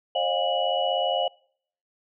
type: tone cluster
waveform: sine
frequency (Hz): 535 / 612 / 707 / 806 / 2936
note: C5 / D#5 / F5 / G5 / F#7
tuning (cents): +38 / -29 / +21 / +48 / -14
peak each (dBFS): -28 / -29 / -26 / -33 / -29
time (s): 0.15-1.28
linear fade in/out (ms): 5
effects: noise-tail reverb RT60 0.6 s tail -25 dB re dry